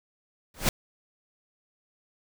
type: noise with exponential growth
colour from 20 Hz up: pink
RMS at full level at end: -18 dBFS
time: 0.54-0.69 s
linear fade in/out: 2 ms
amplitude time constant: 32 ms
effects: none